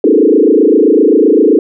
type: tone with frequency modulation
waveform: sine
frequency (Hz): 370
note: F#4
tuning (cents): 0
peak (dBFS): -4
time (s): 0.04-1.59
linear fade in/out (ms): 2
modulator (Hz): 27.7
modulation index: 3.5
effects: none